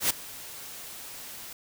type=noise with ADSR envelope; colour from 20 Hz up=white; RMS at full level=-22 dBFS; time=0-1.53 s; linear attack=100 ms; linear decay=10 ms; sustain=-20 dB; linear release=3 ms; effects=none